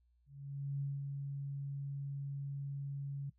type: tone with ADSR envelope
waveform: sine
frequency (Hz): 139.8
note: C#3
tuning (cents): +15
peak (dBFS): -34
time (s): 0.26-3.3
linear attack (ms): 550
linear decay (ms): 200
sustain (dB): -4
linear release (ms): 8
effects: noise-tail reverb RT60 0.1 s tail -20 dB re dry + added 60 Hz sine -69 dBFS peak until 3.38 s